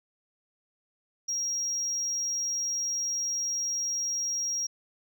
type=tone; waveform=sine; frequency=5630 Hz; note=F8; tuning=13 cents sharp; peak=-26 dBFS; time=1.28-4.67 s; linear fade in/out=10 ms; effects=tanh soft clip ceiling -25 dBFS